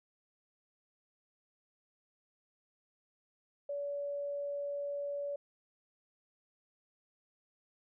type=tone; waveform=sine; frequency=571 Hz; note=D5; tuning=49 cents flat; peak=-35 dBFS; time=3.69-5.36 s; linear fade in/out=5 ms; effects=none